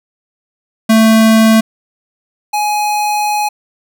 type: tone pair in turn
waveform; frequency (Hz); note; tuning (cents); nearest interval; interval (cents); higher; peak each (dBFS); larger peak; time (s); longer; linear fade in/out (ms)
square; 221.9 / 837.8; A3 / G#5; +15 / +15; octave + major seventh; 2300; second; -6 / -13; first; 0.89-1.61 / 2.53-3.49; second; 10
effects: none